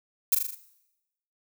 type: noise with echo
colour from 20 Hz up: violet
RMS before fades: -20 dBFS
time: 0.32-0.35 s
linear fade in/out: 5 ms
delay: 40 ms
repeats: 5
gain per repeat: -4 dB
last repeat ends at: 0.55 s
effects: noise-tail reverb RT60 0.9 s tail -17 dB re dry